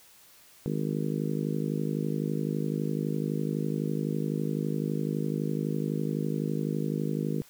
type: harmonic tone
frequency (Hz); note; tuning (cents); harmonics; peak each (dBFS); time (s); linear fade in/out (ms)
51.91; G#1; 0; 3 / 4 / 5 / 6 / 7 / 8 / 9; -31 / -33 / -35 / -37 / -38 / -39 / -40; 0.66-7.42; 0
effects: white hiss -56 dBFS RMS until 7.49 s